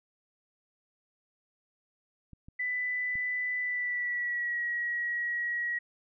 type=clicks; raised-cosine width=5 ms; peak=-36 dBFS; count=3; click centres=2.333 / 2.485 / 3.155 s
type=tone with pitch glide; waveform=sine; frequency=1992 to 1908.6 Hz; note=B6 to A#6; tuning=+14 to +40 cents; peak=-29 dBFS; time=2.59-5.79 s; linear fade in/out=10 ms; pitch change=-74 cents; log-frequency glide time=3.59-4.61 s
effects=none

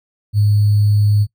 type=tone with sample-and-hold; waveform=sine; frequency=103.83 Hz; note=G#2; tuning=in tune; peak=-10 dBFS; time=0.33-1.27 s; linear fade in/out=50 ms; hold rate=4410 Hz; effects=noise-tail reverb RT60 0.1 s tail -21 dB re dry

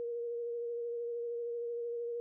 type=tone with vibrato; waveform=sine; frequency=472.2 Hz; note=A#4; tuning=22 cents sharp; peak=-35 dBFS; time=0-2.2 s; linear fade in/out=0 ms; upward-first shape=sine; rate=13 Hz; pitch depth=18 cents each way; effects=none

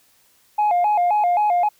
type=tone with vibrato; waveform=sine; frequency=770 Hz; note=G5; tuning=31 cents flat; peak=-13 dBFS; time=0.58-1.69 s; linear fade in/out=10 ms; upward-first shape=square; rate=3.8 Hz; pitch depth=150 cents each way; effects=tanh soft clip ceiling -13 dBFS + white hiss -58 dBFS RMS until 1.79 s

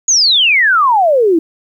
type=exponential sweep; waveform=sine; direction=down; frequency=6800 to 311.1 Hz; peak=-7 dBFS; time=0.08-1.39 s; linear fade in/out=5 ms; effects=8-bit

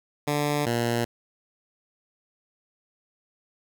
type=tone pair in turn; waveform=10% pulse; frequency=146.83 / 118.1 Hz; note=D3 / A#2; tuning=0 / +23 cents; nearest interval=major third; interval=377 cents; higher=first; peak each=-15 dBFS; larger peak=neither; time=0.27-0.66 / 0.66-1.05 s; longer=neither; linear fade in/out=10 ms; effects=none

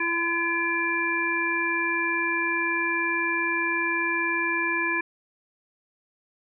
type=harmonic tone with a mistuned harmonic; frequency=337.9 Hz; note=E4; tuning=43 cents sharp; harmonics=1 / 3 / 5 / 7; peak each=-31 / -30 / -27 / -27 dBFS; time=0-5.01 s; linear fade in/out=5 ms; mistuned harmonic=5; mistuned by=+18 cents; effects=none

